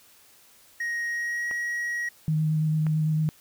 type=tone with pitch glide; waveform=triangle; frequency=1878 to 1903.1 Hz; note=A#6 to A#6; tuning=+12 to +35 cents; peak=-25 dBFS; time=0.8-2.09 s; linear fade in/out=5 ms; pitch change=+23 cents; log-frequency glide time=1.06-1.48 s
type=clicks; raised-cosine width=0.5 ms; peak=-24 dBFS; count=2; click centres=1.512 / 2.867 s
type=tone with vibrato; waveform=sine; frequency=155.6 Hz; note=D#3; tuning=in tune; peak=-21 dBFS; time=2.28-3.29 s; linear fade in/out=0 ms; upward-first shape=square; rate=8.9 Hz; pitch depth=12 cents each way
effects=white hiss -56 dBFS RMS until 3.4 s